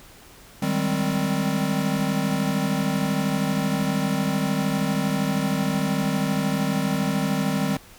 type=chord; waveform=square; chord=Ab major seventh; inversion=second; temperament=equal with one note detuned; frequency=155.56 / 194.87 / 207.7 / 261.6 Hz; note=Eb3 / G3 / Ab3 / C4; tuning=0 / -10 / 0 / 0 cents; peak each=-28 / -26 / -30 / -28 dBFS; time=0.62-7.77 s; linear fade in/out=5 ms; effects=pink hiss -48 dBFS RMS until 7.98 s